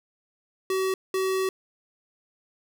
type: tone bursts at uneven times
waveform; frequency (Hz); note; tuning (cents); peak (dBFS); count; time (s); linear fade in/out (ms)
square; 379.3; F#4; +43; -24; 2; 0.7-0.94 / 1.14-1.49; 2
effects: none